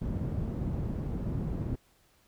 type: low-pass noise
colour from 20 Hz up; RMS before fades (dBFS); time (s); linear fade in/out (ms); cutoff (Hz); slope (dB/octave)
white; -33; 0.01-1.76; 10; 180; 12
effects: pink hiss -66 dBFS RMS until 2.27 s